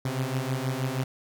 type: beating tone pair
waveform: sawtooth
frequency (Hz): 127.7 / 134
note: C3 / C3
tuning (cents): -42 / +42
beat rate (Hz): 6.3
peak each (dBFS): -26 / -26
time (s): 0.05-1.04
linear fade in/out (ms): 5
effects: none